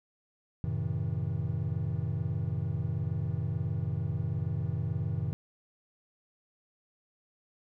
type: chord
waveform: triangle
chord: F# diminished seventh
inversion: none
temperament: just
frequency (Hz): 92.5 / 111 / 133.2 / 159.84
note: F#2 / A2 / C3 / Eb3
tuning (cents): 0 / +16 / +31 / +47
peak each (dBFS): -33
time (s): 0.64-5.33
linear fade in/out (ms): 0
effects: none